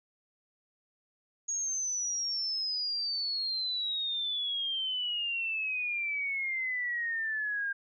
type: exponential sweep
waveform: sine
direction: down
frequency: 6650 to 1600 Hz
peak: -30 dBFS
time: 1.48-7.73 s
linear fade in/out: 10 ms
effects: none